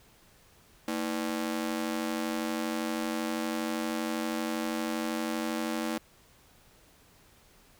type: ring-modulated tone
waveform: sawtooth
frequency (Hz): 273.4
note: C#4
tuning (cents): -24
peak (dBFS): -23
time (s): 0.88-5.98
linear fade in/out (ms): 0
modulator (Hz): 46.3
effects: pink hiss -60 dBFS RMS until 7.79 s